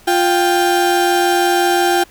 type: tone pair together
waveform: 35% pulse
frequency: 350.4 / 786.6 Hz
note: F4 / G5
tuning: +6 / +6 cents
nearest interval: octave + major second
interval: 1400 cents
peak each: -13 dBFS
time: 0.07-2.04 s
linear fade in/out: 10 ms
effects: pink hiss -46 dBFS RMS until 2.1 s